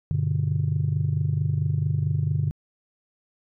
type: chord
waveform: sine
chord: G major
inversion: none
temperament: just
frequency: 98 / 122.5 / 147 Hz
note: G2 / B2 / D3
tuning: 0 / -14 / +2 cents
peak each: -25 / -27 / -23 dBFS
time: 0.11-2.51 s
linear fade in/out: 0 ms
effects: tanh soft clip ceiling -14 dBFS